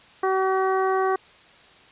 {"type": "harmonic tone", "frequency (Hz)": 380, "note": "F#4", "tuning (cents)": 46, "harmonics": [1, 2, 3, 4, 5], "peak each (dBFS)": [-22, -25, -26, -33, -36], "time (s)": [0.23, 1.16], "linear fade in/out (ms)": 5, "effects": ["white hiss -51 dBFS RMS until 1.91 s", "resampled to 8000 Hz"]}